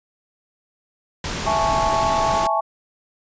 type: noise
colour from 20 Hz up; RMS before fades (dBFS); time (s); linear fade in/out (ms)
pink; -26; 1.24-2.47; 2
type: chord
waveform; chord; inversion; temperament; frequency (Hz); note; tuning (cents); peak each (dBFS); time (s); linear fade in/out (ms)
sine; A major seventh; second; equal; 659.3 / 830.6 / 880 / 1108.7; E5 / G#5 / A5 / C#6; 0 / 0 / 0 / 0; -23; 1.46-2.61; 10
effects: resampled to 16000 Hz